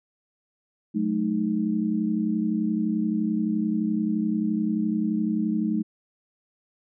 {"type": "chord", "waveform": "sine", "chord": "D# diminished", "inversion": "first", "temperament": "equal with one note detuned", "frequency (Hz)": [185, 216.6, 311.1], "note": ["F#3", "A3", "D#4"], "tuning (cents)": [0, -27, 0], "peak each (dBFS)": [-29, -24, -28], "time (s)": [0.94, 5.83], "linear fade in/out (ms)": 20, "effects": []}